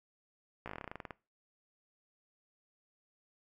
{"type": "slowing click train", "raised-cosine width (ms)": 0.5, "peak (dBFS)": -26, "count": 15, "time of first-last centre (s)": [0.66, 1.108], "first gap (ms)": 16, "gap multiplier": 1.1, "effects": ["noise-tail reverb RT60 0.3 s tail -21 dB re dry", "MP3 96 kbps"]}